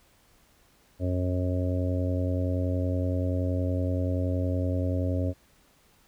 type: harmonic tone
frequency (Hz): 90.6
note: F#2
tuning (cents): -36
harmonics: 1 / 2 / 3 / 4 / 5 / 6 / 7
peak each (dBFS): -26 / -40 / -31 / -43 / -40 / -35 / -38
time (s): 0.99-5.34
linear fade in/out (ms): 50
effects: pink hiss -62 dBFS RMS until 6.07 s